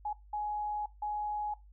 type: tone bursts at uneven times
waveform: sine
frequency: 838 Hz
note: G#5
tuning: 15 cents sharp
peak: -32 dBFS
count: 3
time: 0.05-0.13 / 0.33-0.86 / 1.02-1.54 s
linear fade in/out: 5 ms
effects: noise-tail reverb RT60 0.2 s tail -17 dB re dry + added 50 Hz sine -53 dBFS peak until 1.72 s